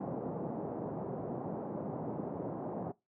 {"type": "band-pass noise", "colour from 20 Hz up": "pink", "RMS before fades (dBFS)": -39, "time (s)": [0, 2.92], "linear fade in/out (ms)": 10, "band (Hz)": [140, 790], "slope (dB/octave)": 24, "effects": ["noise-tail reverb RT60 0.2 s tail -20 dB re dry"]}